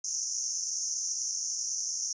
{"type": "band-pass noise", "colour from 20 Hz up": "white", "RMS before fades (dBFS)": -33, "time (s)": [0.04, 2.13], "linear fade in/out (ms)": 5, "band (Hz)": [5600, 6600], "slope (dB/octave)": 96, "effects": ["resampled to 16000 Hz"]}